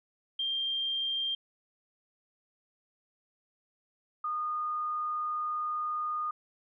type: tone pair in turn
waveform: sine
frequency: 3183 / 1225.8 Hz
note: G7 / D#6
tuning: +26 / -26 cents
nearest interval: octave + perfect fourth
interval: 1652 cents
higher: first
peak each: -29 / -30 dBFS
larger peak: first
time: 0.39-1.35 / 4.24-6.31 s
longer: second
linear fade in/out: 5 ms
effects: none